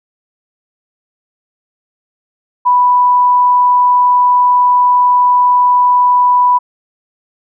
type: tone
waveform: sine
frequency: 987.8 Hz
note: B5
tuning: in tune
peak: -6 dBFS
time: 2.65-6.59 s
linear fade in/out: 20 ms
effects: none